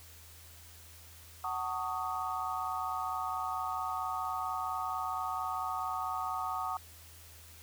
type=chord; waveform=sine; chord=D# half-diminished seventh; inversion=first; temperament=just; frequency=746.7 / 896 / 1120.1 / 1244.5 Hz; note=F#5 / A5 / C#6 / D#6; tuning=+16 / +31 / +18 / 0 cents; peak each=-38 / -40 / -39 / -37 dBFS; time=1.44-6.77 s; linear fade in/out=2 ms; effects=added 82 Hz sine -55 dBFS peak until 7.62 s + white hiss -55 dBFS RMS until 7.62 s